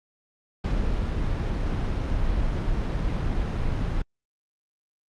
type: noise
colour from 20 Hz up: brown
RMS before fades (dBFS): -25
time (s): 0.64-4.02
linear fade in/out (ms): 5
effects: low-pass 5000 Hz 12 dB/octave + Opus 48 kbps